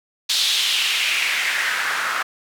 white noise with band-pass filter sweep, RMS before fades -21 dBFS, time 0.29-2.23 s, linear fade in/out 10 ms, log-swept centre 4000 to 1300 Hz, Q 2.8, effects none

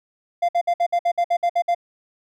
triangle tone bursts, 694 Hz, F5, 11 cents flat, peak -14 dBFS, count 11, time 0.42-1.748 s, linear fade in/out 10 ms, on 68 ms, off 58 ms, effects none

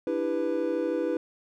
triangle chord, E minor seventh, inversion third, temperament just, 296.7 / 329.6 / 395.6 / 494.4 Hz, D4 / E4 / G4 / B4, +18 / 0 / +16 / +2 cents, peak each -31 / -28 / -32 / -27 dBFS, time 0.07-1.17 s, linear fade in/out 2 ms, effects none

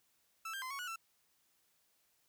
30% pulse tone with pitch steps, 1321 / 1588 / 1032 / 1110 / 1462 / 1339 Hz, E6 / G6 / C6 / C#6 / F#6 / E6, +3 / +22 / -24 / +2 / -21 / +27 cents, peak -38 dBFS, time 0.45-0.96 s, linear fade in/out 5 ms, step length 85 ms, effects white hiss -75 dBFS RMS until 2.28 s

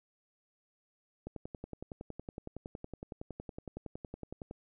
click train, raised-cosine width 2 ms, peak -28 dBFS, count 36, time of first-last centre 1.27-4.511 s, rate 10.8 Hz, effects none

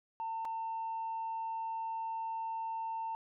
sine tone with dropouts, 900 Hz, A5, 39 cents sharp, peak -34 dBFS, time 0.2-3.15 s, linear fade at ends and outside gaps 0 ms, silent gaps 0.449-0.453 s, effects tanh soft clip ceiling -32 dBFS

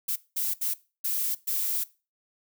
violet noise bursts at uneven times, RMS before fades -28 dBFS, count 5, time 0.08-0.16 / 0.36-0.54 / 0.61-0.74 / 1.04-1.35 / 1.47-1.84 s, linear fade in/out 10 ms, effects noise-tail reverb RT60 0.3 s tail -19 dB re dry

